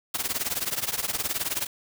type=noise with tremolo; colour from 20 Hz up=white; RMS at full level=-25 dBFS; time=0.14-1.67 s; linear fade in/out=5 ms; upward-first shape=triangle; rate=19 Hz; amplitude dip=95%; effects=none